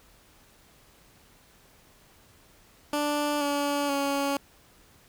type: tone with pitch steps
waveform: 15% pulse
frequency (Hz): 293.7 / 286.7 / 279.8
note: D4 / D4 / C#4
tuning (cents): 0 / -42 / +16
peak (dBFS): -19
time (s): 2.93-4.37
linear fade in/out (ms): 2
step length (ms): 480
effects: pink hiss -58 dBFS RMS until 5.08 s